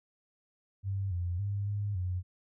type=tone with pitch steps; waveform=sine; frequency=97.8 / 88.1 / 100.8 / 102.4 / 90.9 Hz; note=G2 / F2 / G2 / G#2 / F#2; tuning=-4 / +16 / +49 / -24 / -30 cents; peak=-30 dBFS; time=0.83-2.23 s; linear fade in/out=50 ms; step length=280 ms; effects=none